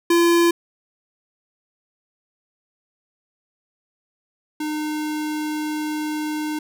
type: tone pair in turn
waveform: square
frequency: 341.3 / 304.7 Hz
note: F4 / D#4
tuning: -40 / -36 cents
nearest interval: major second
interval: 196 cents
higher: first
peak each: -14 / -24 dBFS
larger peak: first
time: 0.1-0.51 / 4.6-6.59 s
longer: second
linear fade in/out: 5 ms
effects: none